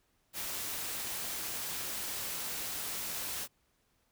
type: noise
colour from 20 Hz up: white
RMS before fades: -38 dBFS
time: 0.33-3.48 s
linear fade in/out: 50 ms
effects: pink hiss -74 dBFS RMS until 4.11 s